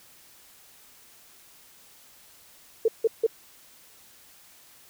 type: tone bursts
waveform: sine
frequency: 450 Hz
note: A4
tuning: 39 cents sharp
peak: -17 dBFS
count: 3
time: 2.85-3.266 s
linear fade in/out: 5 ms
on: 32 ms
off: 160 ms
effects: white hiss -54 dBFS RMS until 4.89 s

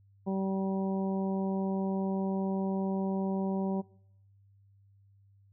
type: harmonic tone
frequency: 192.5 Hz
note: G3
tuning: 31 cents flat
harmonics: 1 / 2 / 3 / 4 / 5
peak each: -30 / -36 / -40 / -42 / -44 dBFS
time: 0.26-3.82 s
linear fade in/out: 20 ms
effects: noise-tail reverb RT60 0.8 s tail -24 dB re dry + added 99 Hz sine -59 dBFS peak until 5.52 s

